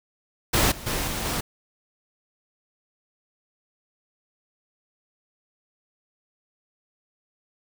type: noise with level steps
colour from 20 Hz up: pink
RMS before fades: -20 / -39 / -27 / -29 / -27 dBFS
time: 0.53-1.41 s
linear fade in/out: 10 ms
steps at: 0.71 / 0.86 / 1.07 / 1.25 s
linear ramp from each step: 10 ms
effects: none